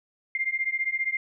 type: beating tone pair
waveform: sine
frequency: 2099 / 2114 Hz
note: C7 / C7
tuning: +5 / +17 cents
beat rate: 15 Hz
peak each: -28 dBFS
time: 0.35-1.17 s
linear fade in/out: 2 ms
effects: none